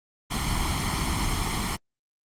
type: noise with comb filter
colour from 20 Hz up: pink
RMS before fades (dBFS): -26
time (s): 0.3-1.77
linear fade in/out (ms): 20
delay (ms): 0.94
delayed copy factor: +0.8
effects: low-pass 10000 Hz 12 dB/octave + Opus 32 kbps